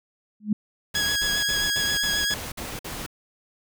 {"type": "tone with exponential growth", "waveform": "sine", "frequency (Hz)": 210.7, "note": "G#3", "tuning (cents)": 25, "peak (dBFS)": -15, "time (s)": [0.4, 0.53], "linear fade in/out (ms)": 5, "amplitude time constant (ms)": 27}
{"type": "noise bursts", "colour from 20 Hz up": "pink", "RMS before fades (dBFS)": -34, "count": 8, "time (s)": [0.94, 3.064], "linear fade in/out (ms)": 5, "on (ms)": 220, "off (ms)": 52}
{"type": "tone with vibrato", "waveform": "15% pulse", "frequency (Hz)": 1661.2, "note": "G#6", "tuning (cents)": 0, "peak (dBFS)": -16, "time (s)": [0.95, 2.34], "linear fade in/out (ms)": 2, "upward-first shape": "triangle", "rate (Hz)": 7.5, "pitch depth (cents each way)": 24}
{"effects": []}